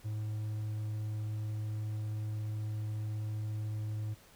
triangle tone, 107.2 Hz, A2, 45 cents flat, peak -32 dBFS, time 0.04-4.15 s, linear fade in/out 20 ms, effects pink hiss -60 dBFS RMS until 4.35 s

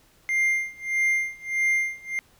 triangle tone with tremolo, 2100 Hz, C7, 6 cents sharp, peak -17 dBFS, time 0.29-2.19 s, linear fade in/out 0 ms, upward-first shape sine, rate 1.6 Hz, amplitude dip 95%, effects pink hiss -59 dBFS RMS until 2.39 s

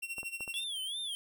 45% pulse tone with tremolo, 2730 Hz, F7, 40 cents flat, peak -35 dBFS, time 0.02-0.64 s, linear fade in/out 10 ms, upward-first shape sine, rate 13 Hz, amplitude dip 80%
clicks, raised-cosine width 1 ms, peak -33 dBFS, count 4, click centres 0.183 / 0.231 / 0.407 / 0.478 s
square tone with vibrato, 3322 Hz, G#7, in tune, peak -36 dBFS, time 0.54-1.15 s, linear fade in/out 0 ms, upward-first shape sine, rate 2.7 Hz, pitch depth 150 cents each way
effects none

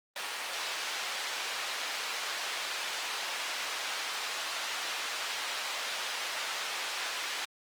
white band-pass noise, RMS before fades -36 dBFS, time 0.16-7.45 s, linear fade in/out 2 ms, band 660 to 4000 Hz, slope 12 dB/octave, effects Opus 32 kbps

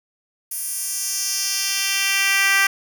10% pulse tone with high-pass filter sweep, 392 Hz, G4, in tune, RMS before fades -21 dBFS, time 0.51-2.67 s, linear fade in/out 5 ms, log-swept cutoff 11000 to 1700 Hz, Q 1.5, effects none

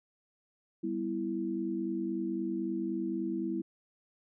sine chord, E minor, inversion first, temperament equal with one note detuned, 196 / 245.8 / 329.6 Hz, G3 / B3 / E4, 0 / -8 / 0 cents, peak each -37 / -38 / -33 dBFS, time 0.83-3.62 s, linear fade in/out 10 ms, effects none

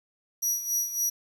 sawtooth tone with tremolo, 5800 Hz, F#8, 35 cents flat, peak -21 dBFS, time 0.42-1.1 s, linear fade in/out 10 ms, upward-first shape sine, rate 3.6 Hz, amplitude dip 70%, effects 9-bit

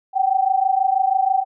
sine tone pair together, 755 / 781.2 Hz, F#5 / G5, +35 / -6 cents, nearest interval minor second, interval 59 cents, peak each -18 dBFS, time 0.13-1.45 s, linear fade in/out 50 ms, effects none

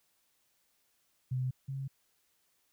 sine tone pair in turn, 128.3 / 135.61 Hz, C3 / C#3, -34 / -38 cents, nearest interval minor second, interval 96 cents, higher second, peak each -30 / -35 dBFS, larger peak first, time 1.31-1.51 / 1.68-1.88 s, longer neither, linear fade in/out 10 ms, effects white hiss -74 dBFS RMS until 2.72 s

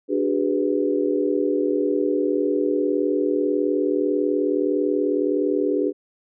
sine chord, G# half-diminished seventh, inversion second, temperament equal with one note detuned, 293.7 / 375.4 / 415.3 / 493.9 Hz, D4 / F#4 / G#4 / B4, 0 / +25 / 0 / 0 cents, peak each -23 / -24 / -24 / -26 dBFS, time 0.08-5.93 s, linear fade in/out 50 ms, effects none

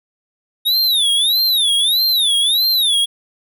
square tone with vibrato, 3700 Hz, A#7, 14 cents flat, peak -13 dBFS, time 0.65-3.06 s, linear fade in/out 20 ms, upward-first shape sine, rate 1.6 Hz, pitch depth 210 cents each way, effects none

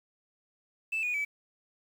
sine tone with pitch steps, 2637 / 2460 / 2296 Hz, E7 / D#7 / D7, 0 / -20 / -40 cents, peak -27 dBFS, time 0.92-1.25 s, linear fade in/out 10 ms, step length 110 ms, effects tanh soft clip ceiling -25 dBFS + 9-bit

